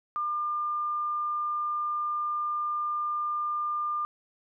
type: tone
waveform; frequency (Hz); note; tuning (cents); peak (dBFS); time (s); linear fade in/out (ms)
sine; 1200; D6; +37; -27; 0.16-4.05; 0
effects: none